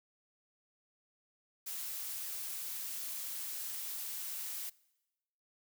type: noise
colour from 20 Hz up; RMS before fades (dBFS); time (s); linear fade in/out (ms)
blue; -41; 1.66-4.7; 10
effects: noise-tail reverb RT60 1.0 s tail -23 dB re dry